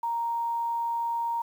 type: tone with quantisation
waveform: sine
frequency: 932.3 Hz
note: A#5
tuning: in tune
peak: -26 dBFS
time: 0.03-1.42 s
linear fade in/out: 5 ms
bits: 9
effects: none